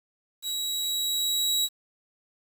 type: tone with level ramp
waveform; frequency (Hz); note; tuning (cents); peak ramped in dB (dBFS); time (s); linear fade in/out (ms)
sawtooth; 3873; B7; -35; -26 to -19; 0.42-1.69; 50
effects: 8-bit